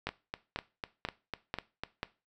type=two click trains; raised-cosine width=0.3 ms; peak=-19 / -17 dBFS; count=8 / 5; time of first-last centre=0.09-1.836 / 0.07-2.031 s; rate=4.01 / 2.04 Hz; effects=noise-tail reverb RT60 0.3 s tail -18 dB re dry